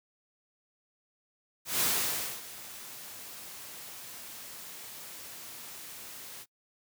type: noise with ADSR envelope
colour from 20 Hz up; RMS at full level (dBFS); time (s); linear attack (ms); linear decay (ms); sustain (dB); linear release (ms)
white; -27; 1.65-6.46; 160; 600; -18; 49
effects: noise-tail reverb RT60 0.1 s tail -24 dB re dry + high-pass 80 Hz 12 dB/octave